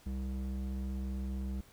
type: tone with band-pass filter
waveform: square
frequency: 65.41 Hz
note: C2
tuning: in tune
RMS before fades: -37 dBFS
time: 0.06-1.61 s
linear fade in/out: 5 ms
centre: 130 Hz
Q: 5.5
effects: pink hiss -61 dBFS RMS until 1.72 s